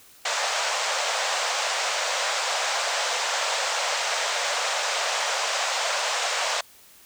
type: band-pass noise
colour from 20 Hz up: pink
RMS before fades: -26 dBFS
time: 0.25-6.61 s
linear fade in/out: 5 ms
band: 530 to 7900 Hz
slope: 48 dB/octave
effects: white hiss -52 dBFS RMS until 7.05 s